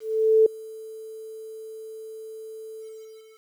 sine tone with ADSR envelope, 440 Hz, A4, in tune, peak -12 dBFS, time 0-3.45 s, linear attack 460 ms, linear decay 4 ms, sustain -24 dB, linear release 650 ms, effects 9-bit

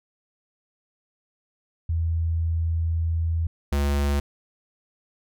sine / square tone pair in turn, 82.41 / 71.09 Hz, E2 / C#2, 0 / +44 cents, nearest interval minor third, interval 256 cents, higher first, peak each -21 dBFS, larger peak neither, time 1.89-3.47 / 3.72-4.2 s, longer first, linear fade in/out 5 ms, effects none

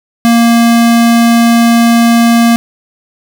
square tone, 233.1 Hz, A#3, in tune, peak -5 dBFS, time 0.25-2.56 s, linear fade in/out 0 ms, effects 7-bit

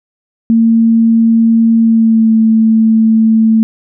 sine tone with pitch glide, 227.4 to 222.3 Hz, A#3 to A3, -43 to +18 cents, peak -5 dBFS, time 0.5-3.63 s, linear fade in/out 0 ms, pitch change -39 cents, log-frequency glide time 1.78-2.33 s, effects none

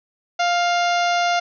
harmonic tone with a mistuned harmonic, 698.5 Hz, F5, in tune, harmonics 1 / 2 / 3 / 4 / 5 / 6 / 7 / 8 / 9, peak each -18 / -24 / -28 / -30 / -32 / -34 / -35 / -36 / -37 dBFS, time 0.39-1.4 s, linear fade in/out 10 ms, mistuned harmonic 3, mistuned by +21 cents, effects none

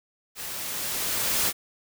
white noise with level ramp, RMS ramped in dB -36 to -23 dBFS, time 0.35-1.53 s, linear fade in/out 50 ms, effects none

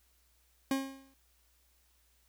40% pulse tone with exponential decay, 270 Hz, C#4, 45 cents flat, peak -26 dBFS, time 0.71-1.14 s, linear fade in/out 2 ms, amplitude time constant 92 ms, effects added 60 Hz sine -70 dBFS peak until 2.28 s + white hiss -71 dBFS RMS until 2.28 s

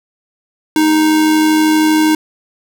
square tone with amplitude modulation, 311.1 Hz, D#4, in tune, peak -8 dBFS, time 0.76-2.15 s, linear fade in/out 2 ms, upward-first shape sine, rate 92.7 Hz, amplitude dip 30%, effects none

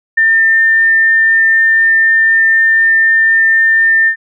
sine tone with ADSR envelope, 1801 Hz, A6, 40 cents sharp, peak -4 dBFS, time 0.17-4.16 s, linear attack 10 ms, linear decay 3 ms, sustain -2 dB, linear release 85 ms, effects none

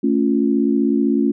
sine chord, A augmented, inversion none, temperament equal with one note detuned, 221.3 / 277.2 / 349.2 Hz, A3 / C#4 / E#4, +10 / 0 / 0 cents, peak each -18 / -17 / -21 dBFS, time 0.03-1.32 s, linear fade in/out 10 ms, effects none

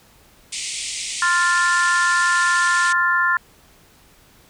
white band-pass noise, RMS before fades -28 dBFS, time 0.52-2.93 s, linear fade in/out 10 ms, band 2000 to 9200 Hz, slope 96 dB/octave
sine chord, F major, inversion second, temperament equal, 1046.5 / 1396.9 / 1760 Hz, C6 / F6 / A6, 0 / 0 / 0 cents, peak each -21 / -19 / -19 dBFS, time 1.22-3.37 s, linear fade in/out 2 ms
effects pink hiss -52 dBFS RMS until 4.49 s

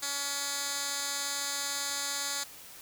10% pulse tone with band-pass filter, 282 Hz, C#4, 30 cents sharp, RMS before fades -34 dBFS, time 0.02-2.44 s, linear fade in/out 10 ms, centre 6800 Hz, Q 1.2, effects white hiss -49 dBFS RMS until 2.81 s

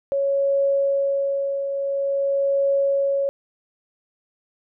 sine tone with tremolo, 554.4 Hz, C#5, in tune, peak -16 dBFS, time 0.12-3.29 s, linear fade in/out 0 ms, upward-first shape triangle, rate 0.48 Hz, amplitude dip 55%, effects none

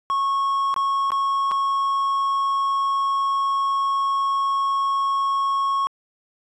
triangle tone with dropouts, 1098 Hz, C#6, 17 cents flat, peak -17 dBFS, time 0.1-5.87 s, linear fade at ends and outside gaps 0 ms, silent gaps 0.741-0.763 / 1.105-1.119 / 1.512-1.517 s, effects resampled to 24000 Hz

